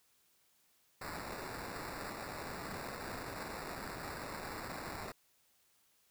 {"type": "noise with sample-and-hold", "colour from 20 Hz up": "blue", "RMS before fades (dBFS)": -44, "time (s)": [1.01, 5.12], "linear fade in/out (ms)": 5, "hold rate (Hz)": 3150, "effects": ["white hiss -72 dBFS RMS until 6.1 s"]}